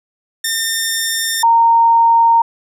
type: tone pair in turn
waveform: 10% pulse / sine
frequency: 1811 / 922.9 Hz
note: A6 / A#5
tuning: +49 / -18 cents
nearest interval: octave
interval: 1167 cents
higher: first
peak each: -7 / -7 dBFS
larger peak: neither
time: 0.44-1.43 / 1.43-2.42 s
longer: neither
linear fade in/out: 5 ms
effects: none